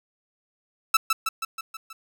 sawtooth tone with echo, 1318.5 Hz, E6, in tune, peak -11 dBFS, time 0.94-0.97 s, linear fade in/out 5 ms, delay 160 ms, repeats 6, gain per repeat -4 dB, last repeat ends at 1.93 s, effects none

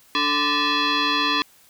sine tone with frequency modulation, 1174.7 Hz, D6, in tune, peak -18 dBFS, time 0.15-1.42 s, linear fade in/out 0 ms, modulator 733 Hz, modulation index 4.2, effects white hiss -54 dBFS RMS until 1.69 s

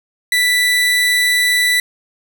30% pulse tone, 1975.5 Hz, B6, in tune, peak -9 dBFS, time 0.32-1.8 s, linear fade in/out 2 ms, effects none

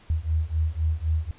sine beating tone pair, 77.4 / 81.3 Hz, D#2 / E2, -9 / -23 cents, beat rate 3.9 Hz, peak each -25 dBFS, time 0.1-1.31 s, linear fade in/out 0 ms, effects pink hiss -54 dBFS RMS until 1.38 s + resampled to 8000 Hz

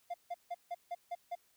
triangle tone bursts, 698.5 Hz, F5, in tune, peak -34 dBFS, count 7, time 0.1-1.354 s, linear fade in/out 10 ms, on 42 ms, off 160 ms, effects white hiss -71 dBFS RMS until 1.56 s

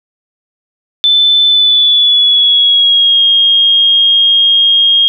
sine tone with pitch glide, 3520 to 3247 Hz, A7 to G#7, 0 to -40 cents, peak -5 dBFS, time 1.04-5.08 s, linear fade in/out 0 ms, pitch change -140 cents, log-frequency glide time 1.47-3.23 s, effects none

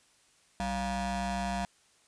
30% pulse ring-modulated tone, 253 Hz, B3, 42 cents sharp, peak -25 dBFS, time 0.6-1.65 s, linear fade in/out 0 ms, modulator 446 Hz, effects white hiss -65 dBFS RMS until 2.07 s + resampled to 22050 Hz

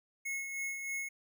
square tone with tremolo, 2179 Hz, C#7, 30 cents flat, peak -35 dBFS, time 0.25-1.09 s, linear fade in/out 10 ms, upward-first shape sine, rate 3.2 Hz, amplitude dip 45%, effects none

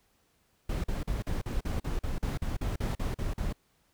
brown noise bursts, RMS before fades -31 dBFS, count 15, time 0.69-3.528 s, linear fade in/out 5 ms, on 150 ms, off 42 ms, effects pink hiss -70 dBFS RMS until 3.93 s

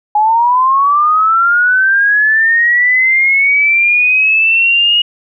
sine linear sweep, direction up, 830.6 to 2888 Hz, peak -7 dBFS, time 0.15-5.02 s, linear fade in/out 5 ms, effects none

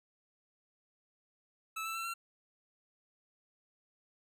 25% pulse tone with pitch steps, 1309 / 1326.5 / 1344.2 / 1362.2 Hz, E6 / E6 / E6 / F6, -13 / +10 / +33 / -44 cents, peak -33 dBFS, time 1.76-2.14 s, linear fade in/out 10 ms, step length 95 ms, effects none

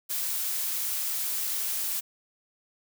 blue noise, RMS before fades -30 dBFS, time 0.09-2.01 s, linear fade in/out 20 ms, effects none

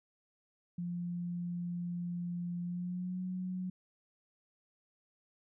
sine tone with pitch glide, 174.61 to 183.72 Hz, F3 to F#3, 0 to -12 cents, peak -35 dBFS, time 0.78-3.7 s, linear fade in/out 5 ms, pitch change +88 cents, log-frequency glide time 2.62-3.21 s, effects none

